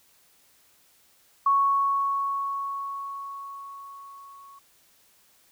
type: tone with level ramp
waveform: sine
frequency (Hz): 1108.7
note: C#6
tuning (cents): 0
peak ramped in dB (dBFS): -17 to -46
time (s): 1.46-4.59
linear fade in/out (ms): 5
effects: white hiss -61 dBFS RMS until 5.51 s